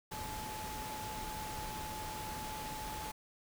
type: tone in noise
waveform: sine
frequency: 861 Hz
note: A5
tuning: 38 cents flat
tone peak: -43 dBFS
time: 0.11-3.12 s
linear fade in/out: 10 ms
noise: pink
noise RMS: -44 dBFS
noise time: 0.11-3.12 s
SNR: -2 dB
effects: none